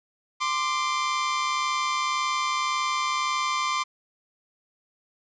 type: tone pair together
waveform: sawtooth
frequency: 1041.2 / 1183 Hz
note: C6 / D6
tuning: -9 / +12 cents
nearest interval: major second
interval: 221 cents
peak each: -23 dBFS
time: 0.4-3.84 s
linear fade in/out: 20 ms
effects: resampled to 16000 Hz